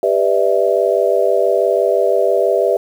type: chord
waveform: sine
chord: E minor seventh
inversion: first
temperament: just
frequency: 395.6 / 494.4 / 593.3 / 659.3 Hz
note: G4 / B4 / D5 / E5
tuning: +16 / +2 / +18 / 0 cents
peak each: -17 dBFS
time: 0.03-2.77 s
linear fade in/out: 2 ms
effects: 7-bit